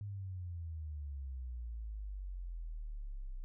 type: exponential sweep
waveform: sine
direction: down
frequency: 103.83 to 30.87 Hz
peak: -40 dBFS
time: 0.01-3.44 s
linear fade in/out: 0 ms
effects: none